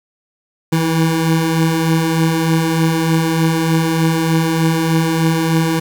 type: beating tone pair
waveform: 25% pulse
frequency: 159.7 / 163 Hz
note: D#3 / E3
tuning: +45 / -19 cents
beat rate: 3.3 Hz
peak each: -17 / -10 dBFS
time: 0.72-5.8 s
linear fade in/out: 10 ms
effects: 7-bit